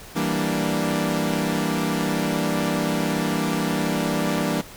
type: chord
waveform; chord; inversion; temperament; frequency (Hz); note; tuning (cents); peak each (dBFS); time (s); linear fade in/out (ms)
sawtooth; E half-diminished seventh; none; equal; 164.81 / 196 / 233.1 / 293.7; E3 / G3 / Bb3 / D4; 0 / 0 / 0 / 0; -23; 0.15-4.62; 20
effects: pink hiss -42 dBFS RMS until 4.76 s